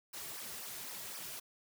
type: noise with flanger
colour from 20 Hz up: white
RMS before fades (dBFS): -45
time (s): 0.13-1.4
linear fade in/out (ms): 10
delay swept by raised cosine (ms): 0.26 to 3.96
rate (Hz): 3.9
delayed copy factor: -1
effects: none